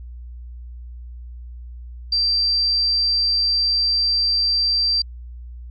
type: tone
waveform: sine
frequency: 4699 Hz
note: D8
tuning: in tune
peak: -16 dBFS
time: 2.12-5.02 s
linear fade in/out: 5 ms
effects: added 60 Hz sine -33 dBFS peak until 5.7 s